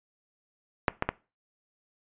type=clicks; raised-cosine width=0.5 ms; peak=-6 / -10 / -10 dBFS; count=3; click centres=0.882 / 1.024 / 1.09 s; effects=noise-tail reverb RT60 0.3 s tail -20 dB re dry + resampled to 8000 Hz